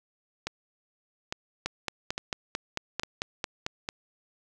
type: two click trains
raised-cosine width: 0.2 ms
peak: -12 / -14 dBFS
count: 10 / 5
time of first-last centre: 1.66-3.664 / 0.47-3.889 s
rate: 4.49 / 1.17 Hz
effects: none